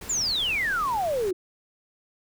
pink noise, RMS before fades -40 dBFS, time 0.01-1.31 s, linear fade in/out 5 ms
sine exponential sweep, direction down, 7459 to 349.2 Hz, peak -23 dBFS, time 0.09-1.33 s, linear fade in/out 10 ms
effects none

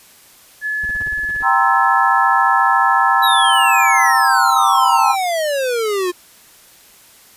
sine tone, 1713 Hz, A6, 47 cents flat, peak -18 dBFS, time 0.61-4.14 s, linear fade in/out 50 ms
brown noise bursts, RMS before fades -31 dBFS, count 11, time 0.83-1.427 s, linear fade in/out 5 ms, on 27 ms, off 30 ms
sine chord, C dominant seventh, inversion second, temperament equal, 784 / 932.3 / 1046.5 / 1318.5 Hz, G5 / Bb5 / C6 / E6, 0 / 0 / 0 / 0 cents, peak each -17 dBFS, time 1.42-5.16 s, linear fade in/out 50 ms
square exponential sweep, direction down, 3951 to 349.2 Hz, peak -17 dBFS, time 3.22-6.12 s, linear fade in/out 20 ms
effects white hiss -46 dBFS RMS until 7.36 s + resampled to 32000 Hz

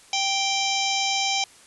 harmonic tone with a mistuned harmonic, 784 Hz, G5, in tune, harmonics 1 / 3 / 4 / 5 / 6 / 7 / 8 / 9, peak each -27 / -28 / -28 / -31 / -34 / -31 / -32 / -36 dBFS, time 0.13-1.44 s, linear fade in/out 2 ms, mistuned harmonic 6, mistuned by +83 cents, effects white hiss -51 dBFS RMS until 1.66 s + resampled to 24000 Hz

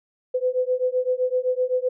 sine beating tone pair, 502 / 509.8 Hz, B4 / C5, +28 / -45 cents, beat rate 7.8 Hz, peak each -23 dBFS, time 0.34-1.89 s, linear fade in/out 10 ms, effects none

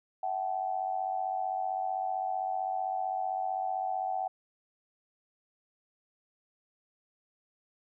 sine tone with amplitude modulation, 756 Hz, F#5, 37 cents sharp, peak -26 dBFS, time 0.23-4.28 s, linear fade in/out 5 ms, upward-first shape sine, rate 95.6 Hz, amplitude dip 80%, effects none

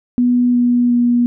sine tone with pitch steps, 245.2 / 243.1 / 241 Hz, B3 / B3 / B3, -12 / -27 / -42 cents, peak -10 dBFS, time 0.18-1.26 s, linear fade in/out 0 ms, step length 360 ms, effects none

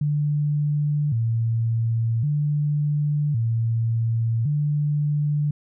sine tone with vibrato, 130 Hz, C3, 11 cents flat, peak -19 dBFS, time 0.01-5.51 s, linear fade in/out 5 ms, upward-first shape square, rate 0.45 Hz, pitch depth 220 cents each way, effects none

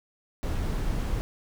brown noise, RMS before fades -28 dBFS, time 0.43-1.21 s, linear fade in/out 0 ms, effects none

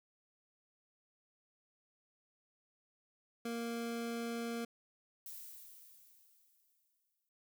25% pulse tone, 233.1 Hz, A#3, in tune, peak -34 dBFS, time 3.45-4.65 s, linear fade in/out 5 ms
violet noise with exponential decay, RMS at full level -47 dBFS, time 5.26-7.29 s, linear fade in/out 2 ms, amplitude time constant 440 ms
effects none

